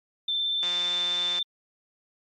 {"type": "tone with vibrato", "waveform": "sine", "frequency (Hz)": 3552, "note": "A7", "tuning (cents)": 16, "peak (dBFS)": -24, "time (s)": [0.28, 1.43], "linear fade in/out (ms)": 5, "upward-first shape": "sine", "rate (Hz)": 17, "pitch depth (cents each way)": 11}
{"type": "click train", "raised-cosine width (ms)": 0.2, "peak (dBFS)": -19, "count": 135, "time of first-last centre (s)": [0.63, 1.387], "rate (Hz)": 177}
{"effects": ["high-pass 200 Hz 12 dB/octave", "MP3 48 kbps"]}